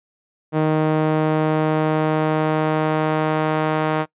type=tone with band-pass filter sweep; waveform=sawtooth; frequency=155.56 Hz; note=D#3; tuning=in tune; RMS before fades=-19 dBFS; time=0.52-4.06 s; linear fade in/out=50 ms; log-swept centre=470 to 850 Hz; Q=0.74; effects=noise-tail reverb RT60 0.1 s tail -22 dB re dry + resampled to 8000 Hz